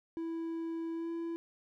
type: tone with pitch glide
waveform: triangle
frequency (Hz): 329.6 to 334.2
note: E4 to E4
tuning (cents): 0 to +24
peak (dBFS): -33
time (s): 0.17-1.36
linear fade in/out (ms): 0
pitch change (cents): +24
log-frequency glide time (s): 0.94-1.1
effects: none